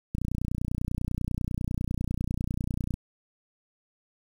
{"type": "click train", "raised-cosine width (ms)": 5, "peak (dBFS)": -17, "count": 85, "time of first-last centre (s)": [0.15, 2.941], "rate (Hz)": 30.1, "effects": ["8-bit"]}